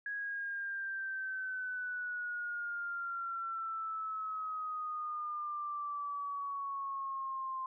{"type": "exponential sweep", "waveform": "sine", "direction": "down", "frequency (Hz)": [1661.2, 1046.5], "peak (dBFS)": -36, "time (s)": [0.06, 7.66], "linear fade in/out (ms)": 2, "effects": []}